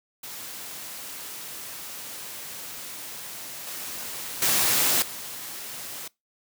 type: noise with level steps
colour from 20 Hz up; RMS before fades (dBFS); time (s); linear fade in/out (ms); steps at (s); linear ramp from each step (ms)
white; -38 / -35 / -22 / -37; 0.23-6.08; 5; 3.67 / 4.42 / 5.02; 2
effects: noise-tail reverb RT60 0.2 s tail -23 dB re dry + high-pass 100 Hz 12 dB/octave